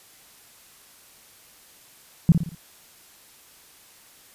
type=tone with echo; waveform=sine; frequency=166.6 Hz; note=E3; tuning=19 cents sharp; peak=-9 dBFS; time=2.29-2.32 s; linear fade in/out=0 ms; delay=57 ms; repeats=4; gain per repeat=-7 dB; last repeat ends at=2.548 s; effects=white hiss -52 dBFS RMS until 4.34 s + resampled to 32000 Hz